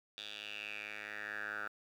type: tone with band-pass filter sweep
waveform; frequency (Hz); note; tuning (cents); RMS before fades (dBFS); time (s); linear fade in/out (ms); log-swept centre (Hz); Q
10% pulse; 104.6; G#2; +13; -44; 0.18-1.68; 0; 3500 to 1400; 5.7
effects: 11-bit